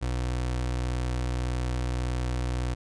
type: tone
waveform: 30% pulse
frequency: 61.74 Hz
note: B1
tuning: in tune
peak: -24 dBFS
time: 0.01-2.75 s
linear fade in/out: 20 ms
effects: resampled to 22050 Hz